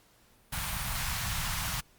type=band-stop noise; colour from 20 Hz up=pink; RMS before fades=-33 dBFS; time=0.52-1.81 s; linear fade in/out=10 ms; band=170 to 840 Hz; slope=24 dB/octave; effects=pink hiss -63 dBFS RMS until 1.98 s + Opus 48 kbps